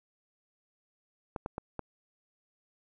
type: clicks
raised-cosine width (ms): 1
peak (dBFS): -21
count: 4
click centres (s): 1.362 / 1.461 / 1.581 / 1.793
effects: none